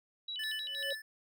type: tone with vibrato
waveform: sine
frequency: 3409 Hz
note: G#7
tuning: 45 cents sharp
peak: -37 dBFS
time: 0.28-0.95 s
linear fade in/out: 5 ms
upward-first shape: square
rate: 6.4 Hz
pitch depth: 230 cents each way
type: tone with tremolo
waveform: square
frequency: 1750 Hz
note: A6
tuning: 10 cents flat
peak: -37 dBFS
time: 0.39-1.02 s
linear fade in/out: 5 ms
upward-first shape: sine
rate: 2.6 Hz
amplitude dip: 85%
type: tone with exponential growth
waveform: sine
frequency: 554.4 Hz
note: C#5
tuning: in tune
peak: -34 dBFS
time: 0.6-0.93 s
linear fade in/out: 5 ms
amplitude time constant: 70 ms
effects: none